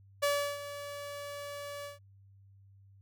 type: tone with ADSR envelope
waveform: sawtooth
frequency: 574 Hz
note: D5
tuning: 40 cents flat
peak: -22 dBFS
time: 0.22-1.99 s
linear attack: 15 ms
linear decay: 340 ms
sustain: -14 dB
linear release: 140 ms
effects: added 98 Hz sine -56 dBFS peak until 3.01 s